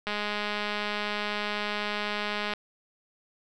click train, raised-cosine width 0.3 ms, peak -15 dBFS, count 514, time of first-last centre 0.07-2.536 s, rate 208 Hz, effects none

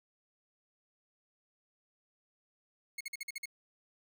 sawtooth tone bursts, 2177 Hz, C#7, 32 cents flat, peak -34 dBFS, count 7, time 2.98-3.457 s, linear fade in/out 5 ms, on 27 ms, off 48 ms, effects none

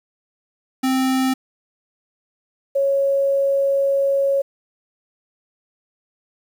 square / sine tone pair in turn, 261.6 / 552.1 Hz, C4 / C#5, 0 / -7 cents, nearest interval octave + minor second, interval 1293 cents, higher second, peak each -17 / -15 dBFS, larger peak second, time 0.83-1.34 / 2.75-4.42 s, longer second, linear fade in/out 10 ms, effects 8-bit

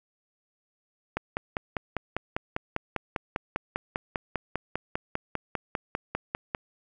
click train, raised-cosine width 0.5 ms, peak -13 dBFS, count 28, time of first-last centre 1.17-6.548 s, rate 5.02 Hz, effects none

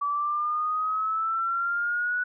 sine exponential sweep, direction up, 1146 to 1480 Hz, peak -24 dBFS, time 0.01-2.24 s, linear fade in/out 10 ms, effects none

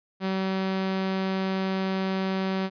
sawtooth tone, 190.5 Hz, G3, 49 cents flat, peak -21 dBFS, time 0.2-2.7 s, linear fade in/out 50 ms, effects resampled to 11025 Hz

